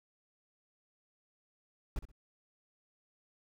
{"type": "noise with echo", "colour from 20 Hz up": "brown", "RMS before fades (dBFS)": -34, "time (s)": [1.96, 1.99], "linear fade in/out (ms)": 2, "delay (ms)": 63, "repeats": 2, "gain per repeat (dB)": -13, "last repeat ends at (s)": 2.116, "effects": []}